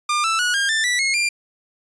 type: tone with pitch steps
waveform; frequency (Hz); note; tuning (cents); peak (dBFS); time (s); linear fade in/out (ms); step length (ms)
sawtooth; 1200 / 1323.8 / 1460.4 / 1611.1 / 1777.3 / 1960.7 / 2163 / 2386; D6 / E6 / F#6 / G6 / A6 / B6 / C#7 / D7; +37 / +7 / -23 / +47 / +17 / -13 / -43 / +27; -14; 0.09-1.29; 5; 150
effects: resampled to 22050 Hz